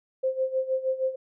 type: tone with tremolo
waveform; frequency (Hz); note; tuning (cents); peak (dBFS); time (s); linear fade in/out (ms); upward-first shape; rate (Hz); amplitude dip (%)
sine; 523.3; C5; 0; -21; 0.23-1.16; 10; sine; 6.4; 80
effects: none